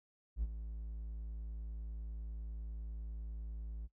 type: tone with ADSR envelope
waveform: triangle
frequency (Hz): 55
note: A1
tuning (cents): 0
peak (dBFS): -28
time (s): 0.36-3.88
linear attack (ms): 69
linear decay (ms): 35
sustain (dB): -11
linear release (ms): 31
effects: noise-tail reverb RT60 0.1 s tail -19 dB re dry + tanh soft clip ceiling -25 dBFS